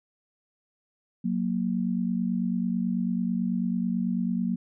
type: tone pair together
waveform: sine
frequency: 183.98 / 233.1 Hz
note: F#3 / A#3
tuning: -10 / 0 cents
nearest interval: major third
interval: 410 cents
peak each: -27 dBFS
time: 1.24-4.56 s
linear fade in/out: 10 ms
effects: none